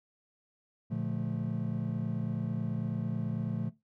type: chord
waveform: triangle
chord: Bb major seventh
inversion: none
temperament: just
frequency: 116.54 / 145.68 / 174.81 / 218.5 Hz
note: Bb2 / D3 / F3 / A3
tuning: 0 / -14 / +2 / -12 cents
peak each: -34 dBFS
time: 0.9-3.7 s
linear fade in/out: 20 ms
effects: noise-tail reverb RT60 0.2 s tail -17 dB re dry + tanh soft clip ceiling -21 dBFS